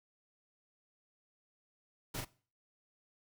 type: noise with echo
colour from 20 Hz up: pink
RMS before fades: -40 dBFS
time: 2.14-2.21 s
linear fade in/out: 10 ms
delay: 40 ms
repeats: 1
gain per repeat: -3 dB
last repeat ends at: 2.25 s
effects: noise-tail reverb RT60 0.4 s tail -20 dB re dry